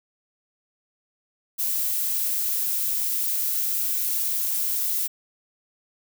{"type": "noise", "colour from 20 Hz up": "violet", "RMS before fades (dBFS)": -25, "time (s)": [1.58, 5.08], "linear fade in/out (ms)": 20, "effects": []}